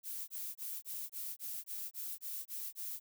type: noise bursts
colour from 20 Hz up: violet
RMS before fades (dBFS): -42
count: 11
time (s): 0.03-3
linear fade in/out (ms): 50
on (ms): 250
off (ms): 22
effects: none